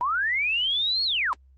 sine linear two-way sweep, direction up then down, 932.3 to 4384 to 932.3 Hz, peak -22 dBFS, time 0.01-1.33 s, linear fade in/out 0 ms, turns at 1.04 s, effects added 66 Hz sine -52 dBFS peak until 1.57 s + Opus 32 kbps

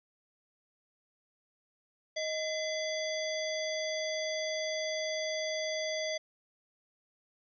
harmonic tone with a mistuned harmonic, 678 Hz, E5, 49 cents sharp, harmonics 1 / 3 / 5 / 7 / 9, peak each -34 / -39 / -41 / -42 / -44 dBFS, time 2.16-6.18 s, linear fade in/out 10 ms, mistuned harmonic 1, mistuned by -140 cents, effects none

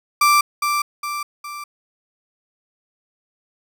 35% pulse tone with echo, 1174.7 Hz, D6, in tune, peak -10 dBFS, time 0.21-0.41 s, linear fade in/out 5 ms, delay 410 ms, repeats 3, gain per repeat -6 dB, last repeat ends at 1.64 s, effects none

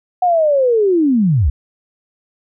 sine linear sweep, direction down, 737 to 56.7 Hz, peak -10 dBFS, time 0.22-1.5 s, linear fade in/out 5 ms, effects none

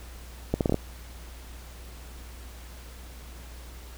accelerating click train, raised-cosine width 2 ms, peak -10 dBFS, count 6, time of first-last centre 0.54-0.744 s, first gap 68 ms, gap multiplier 0.74, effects added 60 Hz sine -42 dBFS peak until 3.97 s + pink hiss -49 dBFS RMS until 3.97 s

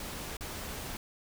pink noise with dropouts, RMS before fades -40 dBFS, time 0-0.97 s, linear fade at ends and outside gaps 2 ms, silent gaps 0.369-0.408 s, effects none

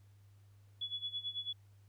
sine tone with tremolo, 3400 Hz, G#7, 40 cents sharp, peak -35 dBFS, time 0.81-1.53 s, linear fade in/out 5 ms, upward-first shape sine, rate 9.1 Hz, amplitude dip 85%, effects added 100 Hz sine -59 dBFS peak until 1.88 s + pink hiss -75 dBFS RMS until 1.88 s

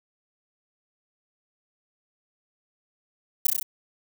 violet noise with echo, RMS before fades -18 dBFS, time 3.45-3.47 s, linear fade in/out 5 ms, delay 32 ms, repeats 5, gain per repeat -2 dB, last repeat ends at 3.63 s, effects none

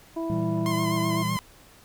harmonic tone, 329.6 Hz, E4, in tune, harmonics 1 / 2 / 3, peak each -28 / -34 / -38 dBFS, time 0.16-1.23 s, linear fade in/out 10 ms
triangle chord, E diminished, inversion second, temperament equal, 116.54 / 164.81 / 196 Hz, Bb2 / E3 / G3, 0 / 0 / 0 cents, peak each -28 dBFS, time 0.3-1.37 s, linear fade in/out 0 ms
sawtooth tone with vibrato, 1042 Hz, C6, 7 cents flat, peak -25 dBFS, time 0.66-1.39 s, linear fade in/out 0 ms, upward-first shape sine, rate 7.9 Hz, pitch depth 49 cents each way
effects pink hiss -53 dBFS RMS until 1.84 s

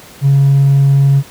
sine tone with hard clipping, 138.59 Hz, C#3, in tune, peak -6 dBFS, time 0.21-1.23 s, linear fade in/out 50 ms, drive 1 dB, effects pink hiss -37 dBFS RMS until 1.3 s + high-pass 80 Hz 12 dB/octave

